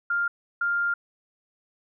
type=tone pair in turn; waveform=sine; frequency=1400 / 1400 Hz; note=F6 / F6; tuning=+4 / +4 cents; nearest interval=unison; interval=0 cents; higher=neither; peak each=-22 dBFS; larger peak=neither; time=0.1-0.28 / 0.61-0.94 s; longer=second; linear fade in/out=5 ms; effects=none